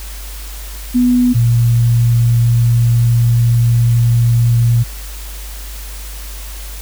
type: tone pair in turn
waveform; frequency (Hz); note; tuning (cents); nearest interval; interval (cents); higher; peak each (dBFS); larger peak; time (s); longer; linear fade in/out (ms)
sine; 246.9 / 118.05; B3 / A#2; 0 / +22; octave + minor second; 1278; first; -8; neither; 0.94-1.34 / 1.34-4.84; second; 20
effects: added 50 Hz sine -26 dBFS peak until 6.81 s + white hiss -33 dBFS RMS until 6.81 s